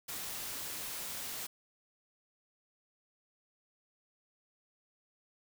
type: noise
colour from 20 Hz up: white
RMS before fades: -41 dBFS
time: 0.08-1.47 s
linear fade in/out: 10 ms
effects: none